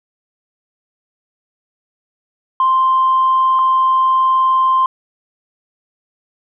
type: tone pair in turn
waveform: sine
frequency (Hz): 1046.5 / 1046.5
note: C6 / C6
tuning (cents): 0 / 0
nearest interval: unison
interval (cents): 0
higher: neither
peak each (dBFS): -9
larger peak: neither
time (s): 2.6-3.59 / 3.59-4.86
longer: second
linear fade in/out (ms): 2
effects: tanh soft clip ceiling -6 dBFS